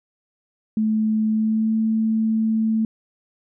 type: tone with pitch glide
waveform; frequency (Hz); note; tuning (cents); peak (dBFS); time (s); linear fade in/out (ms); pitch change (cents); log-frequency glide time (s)
sine; 217.4 to 221.1; A3 to A3; -21 to +9; -17; 0.77-2.85; 2; +30; 1.29-1.75
effects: none